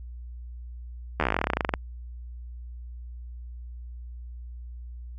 slowing click train, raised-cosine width 0.5 ms, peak -8 dBFS, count 22, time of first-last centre 1.2-1.738 s, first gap 12 ms, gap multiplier 1.07, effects added 60 Hz sine -37 dBFS peak until 5.18 s + AAC 64 kbps

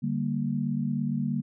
sine chord, G minor, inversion second, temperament equal, 146.83 / 196 / 233.1 Hz, D3 / G3 / Bb3, 0 / 0 / 0 cents, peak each -30 / -31 / -29 dBFS, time 0.02-1.42 s, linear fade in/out 20 ms, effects none

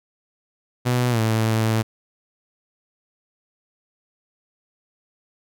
sawtooth tone with pitch glide, 123.47 to 111.28 Hz, B2 to A2, 0 to +20 cents, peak -14 dBFS, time 0.85-1.83 s, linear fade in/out 20 ms, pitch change -180 cents, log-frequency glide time 1.1-1.19 s, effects none

